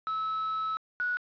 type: tone pair in turn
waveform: triangle / sine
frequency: 1300 / 1466.3 Hz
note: E6 / F#6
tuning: -24 / -16 cents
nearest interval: major second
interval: 208 cents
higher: second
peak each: -27 dBFS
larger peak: neither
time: 0.07-0.77 / 1-1.17 s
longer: first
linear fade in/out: 0 ms
effects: resampled to 11025 Hz + 9-bit